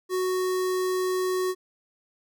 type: tone with notch filter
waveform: square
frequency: 369.7 Hz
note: F#4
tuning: 1 cent flat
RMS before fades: -26 dBFS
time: 0.09-1.55 s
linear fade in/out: 50 ms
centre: 2700 Hz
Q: 1.9
effects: none